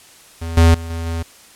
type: tone with level steps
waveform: square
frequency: 82.9 Hz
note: E2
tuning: 10 cents sharp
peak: -24 / -8 / -27 / -23 / -21 dBFS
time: 0.41-1.23 s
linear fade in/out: 10 ms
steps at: 0.57 / 0.74 / 0.9 / 1.06 s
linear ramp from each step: 5 ms
effects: white hiss -45 dBFS RMS until 1.55 s + low-pass 11000 Hz 12 dB/octave